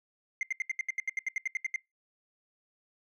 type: tone bursts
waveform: sine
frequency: 2093 Hz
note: C7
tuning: in tune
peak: -25 dBFS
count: 15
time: 0.41-1.76 s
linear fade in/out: 2 ms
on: 20 ms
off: 75 ms
effects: noise-tail reverb RT60 0.2 s tail -25 dB re dry + tanh soft clip ceiling -27 dBFS